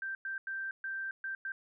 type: tone bursts at uneven times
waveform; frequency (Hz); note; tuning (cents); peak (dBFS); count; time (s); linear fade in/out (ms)
sine; 1568; G6; 0; -35; 6; 0.02-0.15 / 0.25-0.38 / 0.47-0.71 / 0.84-1.11 / 1.24-1.35 / 1.45-1.52; 2
effects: none